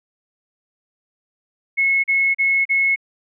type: tone bursts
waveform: sine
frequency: 2183 Hz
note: C#7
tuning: 27 cents flat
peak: -14 dBFS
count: 4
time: 1.77-2.961 s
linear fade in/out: 20 ms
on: 270 ms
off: 37 ms
effects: none